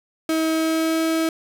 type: tone with pitch glide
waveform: 35% pulse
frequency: 320 to 323.5 Hz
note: D#4 to E4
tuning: +49 to -32 cents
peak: -17 dBFS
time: 0.29-1.29 s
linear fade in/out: 2 ms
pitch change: +19 cents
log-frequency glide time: 0.52-1.01 s
effects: none